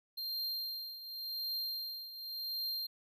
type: tone with tremolo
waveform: square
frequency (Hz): 4186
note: C8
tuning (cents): 0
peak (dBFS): -35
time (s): 0.17-2.87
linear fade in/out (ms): 10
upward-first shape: triangle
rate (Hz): 0.9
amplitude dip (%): 75
effects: none